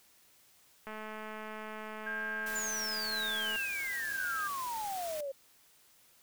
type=click train; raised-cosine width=0.5 ms; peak=-29 dBFS; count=582; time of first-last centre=0.87-3.56 s; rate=216 Hz
type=tone with tremolo; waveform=sine; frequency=1600 Hz; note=G6; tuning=35 cents sharp; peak=-35 dBFS; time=2.06-4.48 s; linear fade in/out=10 ms; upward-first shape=square; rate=0.94 Hz; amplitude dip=45%
type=noise; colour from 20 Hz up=white; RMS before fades=-45 dBFS; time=2.46-5.21 s; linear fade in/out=5 ms
type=exponential sweep; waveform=sine; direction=down; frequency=7210 to 534 Hz; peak=-35 dBFS; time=2.55-5.32 s; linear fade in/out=10 ms
effects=white hiss -64 dBFS RMS until 6.22 s